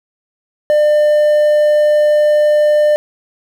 triangle tone, 599 Hz, D5, 34 cents sharp, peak -6 dBFS, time 0.7-2.96 s, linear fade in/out 0 ms, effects 7-bit

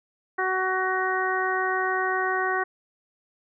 harmonic tone, 374.4 Hz, F#4, 20 cents sharp, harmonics 1 / 2 / 3 / 4 / 5, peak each -29 / -29 / -29 / -29 / -29 dBFS, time 0.38-2.64 s, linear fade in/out 10 ms, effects none

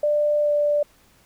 sine tone with pitch glide, 593 to 588.2 Hz, D5 to D5, +17 to +3 cents, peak -17 dBFS, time 0.03-0.83 s, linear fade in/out 5 ms, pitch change -14 cents, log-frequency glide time 0.41-0.51 s, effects pink hiss -57 dBFS RMS until 1.25 s

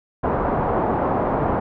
white low-pass noise, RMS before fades -21 dBFS, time 0.23-1.6 s, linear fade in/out 10 ms, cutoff 1000 Hz, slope 24 dB/octave, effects none

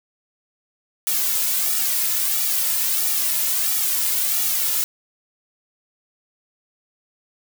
blue noise with flanger, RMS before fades -21 dBFS, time 1.07-4.84 s, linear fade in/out 0 ms, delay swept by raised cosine 1.9 to 2.62 ms, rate 1.5 Hz, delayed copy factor -1, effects none

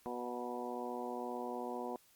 harmonic tone with a mistuned harmonic, 122.3 Hz, B2, 16 cents flat, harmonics 2 / 3 / 4 / 5 / 6 / 7 / 8, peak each -45 / -45 / -45 / -50 / -45 / -50 / -47 dBFS, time 0.06-1.96 s, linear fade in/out 0 ms, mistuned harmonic 7, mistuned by +31 cents, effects white hiss -67 dBFS RMS until 2.15 s + Opus 48 kbps

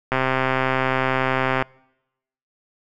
click train, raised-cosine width 0.5 ms, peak -5 dBFS, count 198, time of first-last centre 0.12-1.624 s, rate 131 Hz, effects noise-tail reverb RT60 0.9 s tail -26 dB re dry

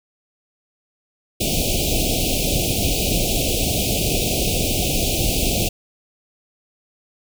pink band-stop noise, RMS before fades -20 dBFS, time 1.4-5.69 s, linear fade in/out 10 ms, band 750 to 2400 Hz, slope 96 dB/octave, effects none

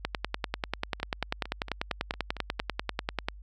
two click trains, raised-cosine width 0.3 ms, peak -12 / -23 dBFS, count 34 / 8, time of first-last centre 0.05-3.285 / 1-2.595 s, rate 10.2 / 4.39 Hz, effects added 50 Hz sine -44 dBFS peak until 3.42 s

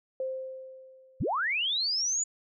sine tone with exponential decay, 523.3 Hz, C5, in tune, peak -28 dBFS, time 0.2-1.54 s, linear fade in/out 2 ms, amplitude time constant 290 ms
sine linear sweep, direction up, 42.26 to 7040 Hz, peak -26 dBFS, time 1.2-2.24 s, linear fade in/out 10 ms
effects none

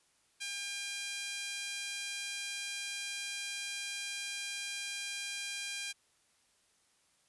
5% pulse tone with high-pass filter, 803 Hz, G5, 41 cents sharp, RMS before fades -40 dBFS, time 0.4-5.93 s, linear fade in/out 20 ms, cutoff 2100 Hz, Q 2.1, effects white hiss -71 dBFS RMS until 7.28 s + resampled to 24000 Hz

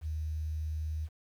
sine tone with quantisation, 77.78 Hz, D#2, in tune, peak -32 dBFS, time 0.01-1.09 s, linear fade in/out 50 ms, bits 10, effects none

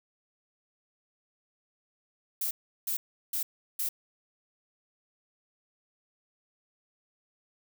violet noise bursts, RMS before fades -31 dBFS, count 4, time 2.41-3.89 s, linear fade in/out 5 ms, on 100 ms, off 360 ms, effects none

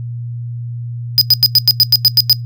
square tone bursts, 4978 Hz, D#8, in tune, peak -5 dBFS, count 10, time 1.18-2.329 s, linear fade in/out 0 ms, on 33 ms, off 91 ms, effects noise-tail reverb RT60 0.2 s tail -25 dB re dry + added 119 Hz sine -21 dBFS peak until 2.45 s

